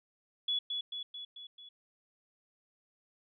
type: tone with echo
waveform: sine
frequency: 3400 Hz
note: G#7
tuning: 40 cents sharp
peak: -29 dBFS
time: 0.48-0.59 s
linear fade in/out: 5 ms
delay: 220 ms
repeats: 5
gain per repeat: -4 dB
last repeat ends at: 1.69 s
effects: none